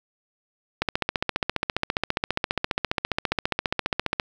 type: click train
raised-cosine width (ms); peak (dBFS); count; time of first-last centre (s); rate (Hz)
0.3; -6; 51; 0.82-4.198; 14.8
effects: 7-bit